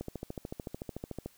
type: click train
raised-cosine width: 2 ms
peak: -24 dBFS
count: 18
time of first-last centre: 0.01-1.26 s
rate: 13.6 Hz
effects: white hiss -63 dBFS RMS until 1.37 s